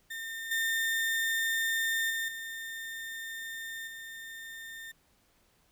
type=tone with level steps; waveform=35% pulse; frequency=1813 Hz; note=A#6; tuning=49 cents flat; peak=-35 / -26 / -29 / -36 / -40 dBFS; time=0.1-4.92 s; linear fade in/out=10 ms; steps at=0.51 / 2.1 / 2.28 / 3.87 s; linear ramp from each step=5 ms; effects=pink hiss -68 dBFS RMS until 5.71 s